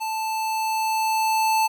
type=tone with level ramp; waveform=square; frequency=880 Hz; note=A5; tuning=in tune; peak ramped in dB=-26 to -18 dBFS; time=0-1.68 s; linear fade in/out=20 ms; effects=10-bit